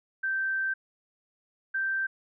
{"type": "tone pair in turn", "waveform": "sine", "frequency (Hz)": [1559, 1565.2], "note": ["G6", "G6"], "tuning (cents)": [-10, -3], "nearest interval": "unison", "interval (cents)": 7, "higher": "second", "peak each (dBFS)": -26, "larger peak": "neither", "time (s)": [[0.23, 0.74], [1.74, 2.07]], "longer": "first", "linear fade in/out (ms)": 10, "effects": []}